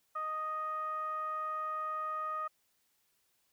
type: tone with low-pass filter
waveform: 15% pulse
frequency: 622.3 Hz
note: D#5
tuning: in tune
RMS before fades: -37 dBFS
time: 0.15-2.48 s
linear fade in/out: 10 ms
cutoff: 1300 Hz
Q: 6
effects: white hiss -75 dBFS RMS until 3.52 s